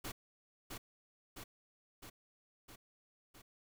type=noise with echo; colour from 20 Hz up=pink; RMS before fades=-43 dBFS; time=0.04-0.12 s; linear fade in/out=10 ms; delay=660 ms; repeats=5; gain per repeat=-3 dB; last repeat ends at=3.42 s; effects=none